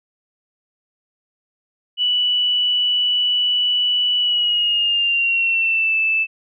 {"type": "tone with pitch glide", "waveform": "sine", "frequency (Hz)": [2958, 2635], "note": ["F#7", "E7"], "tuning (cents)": [-1, -1], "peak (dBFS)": -15, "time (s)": [1.97, 6.27], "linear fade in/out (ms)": 50, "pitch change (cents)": -200, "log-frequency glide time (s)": [4.18, 5.96], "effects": []}